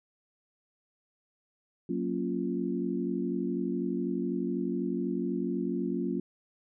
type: chord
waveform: sine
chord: Gb major seventh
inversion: none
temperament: equal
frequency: 185 / 233.1 / 277.2 / 349.2 Hz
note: Gb3 / Bb3 / Db4 / F4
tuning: 0 / 0 / 0 / 0 cents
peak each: -34 dBFS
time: 1.89-6.2 s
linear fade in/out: 5 ms
effects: none